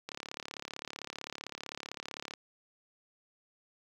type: click train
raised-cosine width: 0.2 ms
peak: -22 dBFS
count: 81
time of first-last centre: 0.09-2.337 s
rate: 35.6 Hz
effects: high-pass 150 Hz 12 dB/octave + 9-bit